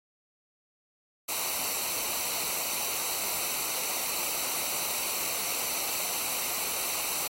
white noise with comb filter, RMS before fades -31 dBFS, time 1.28-7.28 s, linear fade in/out 10 ms, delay 0.59 ms, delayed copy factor -0.65, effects AAC 48 kbps

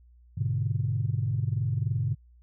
sine chord, G# diminished, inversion none, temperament equal with one note detuned, 102.81 / 123.47 / 146.83 Hz, G#2 / B2 / D3, -17 / 0 / 0 cents, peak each -28 / -28 / -31 dBFS, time 0.37-2.15 s, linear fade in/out 10 ms, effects tanh soft clip ceiling -16 dBFS + added 60 Hz sine -53 dBFS peak until 2.42 s

